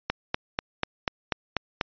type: click train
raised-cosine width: 0.3 ms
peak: -8 dBFS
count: 8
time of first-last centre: 0.1-1.811 s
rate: 4.09 Hz
effects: resampled to 11025 Hz